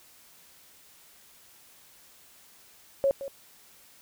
sine tone with echo, 550 Hz, C#5, 14 cents flat, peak -20 dBFS, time 3.04-3.11 s, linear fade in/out 0 ms, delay 170 ms, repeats 1, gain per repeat -13 dB, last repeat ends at 3.28 s, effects white hiss -56 dBFS RMS until 4.01 s

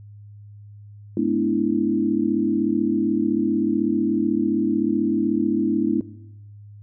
sine chord, E dominant seventh, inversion first, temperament equal with one note detuned, 212.9 / 246.9 / 293.7 / 329.6 Hz, G#3 / B3 / D4 / E4, +43 / 0 / 0 / 0 cents, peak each -24 / -25 / -23 / -23 dBFS, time 1.17-6.01 s, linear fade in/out 2 ms, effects noise-tail reverb RT60 0.9 s tail -18 dB re dry + added 103 Hz sine -40 dBFS peak until 6.82 s

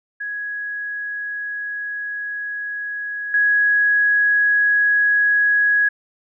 sine tone with level steps, 1667 Hz, G#6, 6 cents sharp, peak -24 / -13 dBFS, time 0.2-5.89 s, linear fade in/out 10 ms, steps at 3.34 s, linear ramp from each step 2 ms, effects none

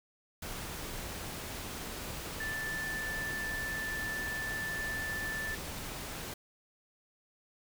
sine tone in noise, 1760 Hz, A6, in tune, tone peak -35 dBFS, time 2.4-5.55 s, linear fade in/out 5 ms, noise pink, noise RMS -41 dBFS, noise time 0.42-6.34 s, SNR +3 dB, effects none

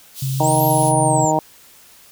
white high-pass noise, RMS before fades -32 dBFS, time 0.14-0.93 s, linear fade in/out 50 ms, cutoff 2800 Hz, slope 48 dB/octave
sine tone with pitch glide, 133.8 to 132.88 Hz, C3 to C3, +39 to +27 cents, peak -19 dBFS, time 0.22-1.25 s, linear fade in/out 5 ms, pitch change -12 cents, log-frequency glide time 0.36-1.06 s
harmonic tone, 155.9 Hz, D#3, 4 cents sharp, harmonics 1 / 2 / 3 / 4 / 5 / 6, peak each -24 / -22 / -26 / -20 / -20 / -20 dBFS, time 0.4-1.39 s, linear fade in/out 2 ms
sine linear two-way sweep, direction up then down, 6940 to 11870 to 6940 Hz, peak -22 dBFS, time 0.43-1.32 s, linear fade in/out 20 ms, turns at 0.62 s
effects white hiss -47 dBFS RMS until 2.11 s

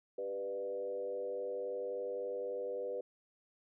sine tone with frequency modulation, 493.9 Hz, B4, in tune, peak -36 dBFS, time 0.18-3.01 s, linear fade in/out 5 ms, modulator 99.6 Hz, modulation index 0.89, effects none

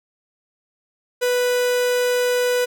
45% pulse tone, 493.9 Hz, B4, in tune, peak -17 dBFS, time 1.21-2.66 s, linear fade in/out 20 ms, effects none

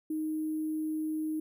sine tone with sample-and-hold, 311.3 Hz, D#4, 1 cent sharp, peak -30 dBFS, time 0.1-1.4 s, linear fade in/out 5 ms, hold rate 11025 Hz, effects none

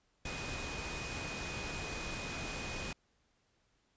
sine tone in noise, 2489 Hz, D#7, in tune, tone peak -45 dBFS, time 0.25-2.93 s, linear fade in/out 5 ms, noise pink, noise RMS -41 dBFS, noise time 0.25-2.93 s, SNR -7 dB, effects pink hiss -75 dBFS RMS until 3.96 s + resampled to 16000 Hz

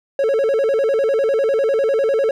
triangle tone with vibrato, 493.9 Hz, B4, in tune, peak -12 dBFS, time 0.19-2.31 s, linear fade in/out 2 ms, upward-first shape square, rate 10 Hz, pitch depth 190 cents each way, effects none

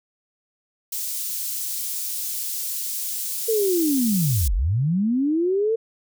white high-pass noise, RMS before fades -28 dBFS, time 0.92-4.48 s, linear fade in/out 5 ms, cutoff 5600 Hz, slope 12 dB/octave
sine linear two-way sweep, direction down then up, 460 to 38.86 to 460 Hz, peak -18 dBFS, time 3.48-5.76 s, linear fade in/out 10 ms, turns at 4.54 s
effects none

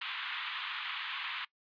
white band-pass noise, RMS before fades -39 dBFS, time 0.01-1.45 s, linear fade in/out 5 ms, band 960 to 3600 Hz, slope 48 dB/octave, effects noise-tail reverb RT60 0.1 s tail -21 dB re dry + resampled to 11025 Hz

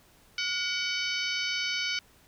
harmonic tone with a mistuned harmonic, 754 Hz, F#5, 32 cents sharp, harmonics 2 / 3 / 4 / 5 / 6 / 7 / 8, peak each -36 / -33 / -34 / -40 / -36 / -38 / -42 dBFS, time 0.38-1.99 s, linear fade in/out 2 ms, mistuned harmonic 2, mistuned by -79 cents, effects pink hiss -60 dBFS RMS until 2.27 s

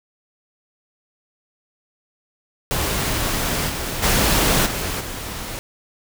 pink noise with level steps, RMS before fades -22 / -26 / -17 / -25 / -30 dBFS, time 2.71-5.59 s, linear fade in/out 0 ms, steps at 3.68 / 4.02 / 4.65 / 4.99 s, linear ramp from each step 20 ms, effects none

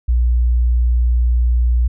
sine tone, 60 Hz, B1, 49 cents flat, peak -11 dBFS, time 0.08-1.88 s, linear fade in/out 10 ms, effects none

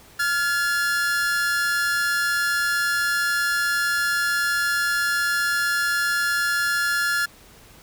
45% pulse tone pair together, 1400 / 1703.1 Hz, F6 / G#6, +4 / +43 cents, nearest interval minor third, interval 339 cents, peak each -23 dBFS, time 0.19-7.26 s, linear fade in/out 10 ms, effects pink hiss -49 dBFS RMS until 7.82 s

